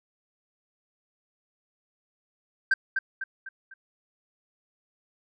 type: tone with echo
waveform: sine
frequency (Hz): 1568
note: G6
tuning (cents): 0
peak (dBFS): -15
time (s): 2.71-2.74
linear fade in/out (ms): 5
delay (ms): 250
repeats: 4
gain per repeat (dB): -7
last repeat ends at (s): 3.74
effects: tanh soft clip ceiling -17 dBFS